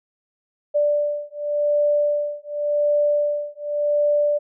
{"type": "beating tone pair", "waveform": "sine", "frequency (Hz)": [587.3, 588.19], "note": ["D5", "D5"], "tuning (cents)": [0, 3], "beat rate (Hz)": 0.89, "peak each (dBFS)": -21, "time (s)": [0.74, 4.39], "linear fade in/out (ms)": 20, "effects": []}